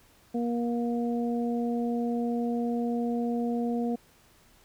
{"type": "harmonic tone", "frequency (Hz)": 237, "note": "A#3", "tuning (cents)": 29, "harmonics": [1, 2, 3], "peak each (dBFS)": [-27, -33, -37], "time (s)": [0.34, 3.96], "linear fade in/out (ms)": 10, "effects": ["pink hiss -60 dBFS RMS until 4.64 s"]}